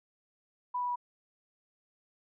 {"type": "tone with pitch steps", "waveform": "sine", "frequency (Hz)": [987.8, 981.5, 975.3], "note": ["B5", "B5", "B5"], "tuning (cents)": [0, -11, -22], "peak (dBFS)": -30, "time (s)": [0.74, 0.959], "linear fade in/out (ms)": 10, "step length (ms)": 73, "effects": []}